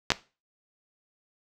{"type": "clicks", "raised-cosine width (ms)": 0.2, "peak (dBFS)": -3, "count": 2, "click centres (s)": [0.104, 0.119], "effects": ["noise-tail reverb RT60 0.3 s tail -17 dB re dry"]}